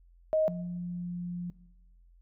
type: tone pair in turn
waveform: sine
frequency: 627 / 175.95 Hz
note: D#5 / F3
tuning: +13 / +13 cents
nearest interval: octave + minor seventh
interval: 2200 cents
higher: first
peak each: -23 / -33 dBFS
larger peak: first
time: 0.33-0.48 / 0.48-1.5 s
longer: second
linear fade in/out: 0 ms
effects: noise-tail reverb RT60 0.9 s tail -19 dB re dry + added 43 Hz sine -56 dBFS peak until 2.21 s